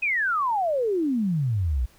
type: exponential sweep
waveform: sine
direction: down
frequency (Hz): 2574 to 56.5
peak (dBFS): -21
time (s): 0.02-1.86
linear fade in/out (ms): 10
effects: pink hiss -57 dBFS RMS until 1.98 s